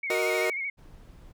sine tone with vibrato, 2200 Hz, C#7, 14 cents flat, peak -29 dBFS, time 0.03-0.7 s, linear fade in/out 5 ms, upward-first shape sine, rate 13 Hz, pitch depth 59 cents each way
40% pulse chord, D# minor, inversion first, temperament equal, 370 / 466.2 / 622.3 Hz, F#4 / A#4 / D#5, 0 / 0 / 0 cents, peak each -29 dBFS, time 0.1-0.5 s, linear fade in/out 2 ms
brown noise, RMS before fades -49 dBFS, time 0.77-1.33 s, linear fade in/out 20 ms
effects none

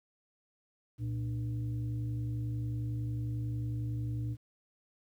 sine tone with frequency modulation, 116.54 Hz, A#2, in tune, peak -32 dBFS, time 0.98-4.37 s, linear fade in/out 50 ms, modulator 182 Hz, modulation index 0.53, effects 11-bit

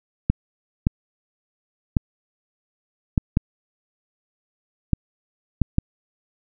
clicks, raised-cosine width 5 ms, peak -4 dBFS, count 8, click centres 0.3 / 0.869 / 1.968 / 3.178 / 3.371 / 4.933 / 5.617 / 5.784 s, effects none

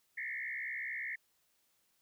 sine tone with frequency modulation, 1989 Hz, B6, 12 cents sharp, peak -37 dBFS, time 0.17-1.16 s, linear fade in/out 10 ms, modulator 64.5 Hz, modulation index 3.3, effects white hiss -75 dBFS RMS until 2.01 s

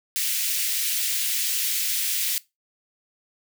white high-pass noise, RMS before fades -25 dBFS, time 0.16-2.38 s, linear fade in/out 0 ms, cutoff 2100 Hz, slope 24 dB/octave, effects noise-tail reverb RT60 0.2 s tail -19 dB re dry

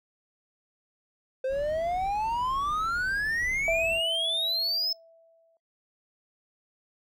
triangle exponential sweep, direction up, 515 to 5274 Hz, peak -24 dBFS, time 1.44-4.93 s, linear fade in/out 5 ms
brown noise, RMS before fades -43 dBFS, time 1.48-4.02 s, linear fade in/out 50 ms
sine tone with exponential decay, 659.3 Hz, E5, in tune, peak -23 dBFS, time 3.68-5.57 s, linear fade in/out 1 ms, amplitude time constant 410 ms
effects noise-tail reverb RT60 0.2 s tail -26 dB re dry

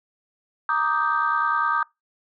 sine chord, Eb major seventh, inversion second, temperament equal, 932.3 / 1174.7 / 1244.5 / 1568 Hz, Bb5 / D6 / Eb6 / G6, 0 / 0 / 0 / 0 cents, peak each -27 / -25 / -23 / -25 dBFS, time 0.69-1.83 s, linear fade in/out 2 ms, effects noise-tail reverb RT60 0.2 s tail -24 dB re dry + tanh soft clip ceiling -10 dBFS

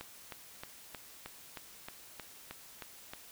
click train, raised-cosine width 0.3 ms, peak -26 dBFS, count 11, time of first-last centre 0.01-3.135 s, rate 3.2 Hz, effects white hiss -54 dBFS RMS until 3.31 s

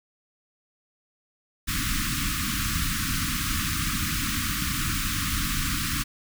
pink band-stop noise, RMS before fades -27 dBFS, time 1.67-6.04 s, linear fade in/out 20 ms, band 310 to 1100 Hz, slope 96 dB/octave, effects none

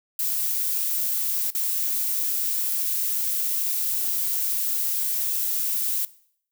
violet noise with dropouts, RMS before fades -25 dBFS, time 0.19-6.05 s, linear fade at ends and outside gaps 2 ms, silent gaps 1.504-1.549 s, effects noise-tail reverb RT60 0.6 s tail -19 dB re dry

